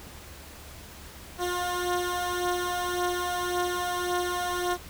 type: beating tone pair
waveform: 15% pulse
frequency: 354.8 / 356.6 Hz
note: F4 / F4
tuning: +27 / +36 cents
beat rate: 1.8 Hz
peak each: -26 / -22 dBFS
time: 1.38-4.78 s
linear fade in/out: 50 ms
effects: added 72 Hz sine -49 dBFS peak until 4.89 s + pink hiss -46 dBFS RMS until 4.89 s